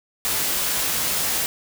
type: noise with comb filter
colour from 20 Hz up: white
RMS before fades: -23 dBFS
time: 0.25-1.46 s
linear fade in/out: 0 ms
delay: 18 ms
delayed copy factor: +0.5
effects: none